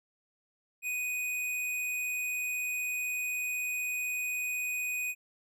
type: tone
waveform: square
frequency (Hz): 2489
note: D#7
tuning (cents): 0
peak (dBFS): -32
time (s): 0.82-5.15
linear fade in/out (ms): 50
effects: none